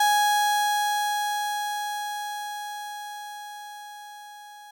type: tone with level ramp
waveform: 35% pulse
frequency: 830.6 Hz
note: G#5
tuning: in tune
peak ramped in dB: -16 to -42 dBFS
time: 0-4.71 s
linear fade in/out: 5 ms
effects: none